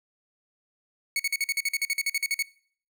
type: tone bursts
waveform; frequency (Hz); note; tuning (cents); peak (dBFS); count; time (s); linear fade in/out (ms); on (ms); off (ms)
sawtooth; 2217; C#7; 0; -20; 16; 1.16-2.425; 2; 35; 47
effects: noise-tail reverb RT60 0.5 s tail -21 dB re dry